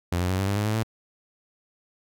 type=tone with pitch steps; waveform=sawtooth; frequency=87.31 / 90.44 / 93.68 / 97.04 / 100.52 / 104.13 / 107.86 / 111.73 Hz; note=F2 / F#2 / F#2 / G2 / G2 / G#2 / A2 / A2; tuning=0 / -39 / +22 / -17 / +44 / +5 / -34 / +27 cents; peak=-19 dBFS; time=0.12-0.832 s; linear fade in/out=5 ms; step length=89 ms; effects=none